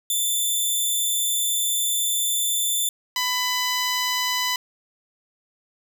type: tone pair in turn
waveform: 10% pulse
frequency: 3534 / 998.9 Hz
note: A7 / B5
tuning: +7 / +19 cents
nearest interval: octave + minor seventh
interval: 2188 cents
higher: first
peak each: -13 dBFS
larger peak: neither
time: 0.1-2.89 / 3.16-4.56 s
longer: first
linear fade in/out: 2 ms
effects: none